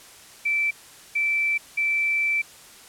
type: tone bursts at uneven times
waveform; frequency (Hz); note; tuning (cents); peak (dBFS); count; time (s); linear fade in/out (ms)
sine; 2329; D7; -15; -20; 3; 0.45-0.71 / 1.15-1.58 / 1.77-2.42; 10
effects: white hiss -47 dBFS RMS until 2.88 s + low-pass 11000 Hz 12 dB/octave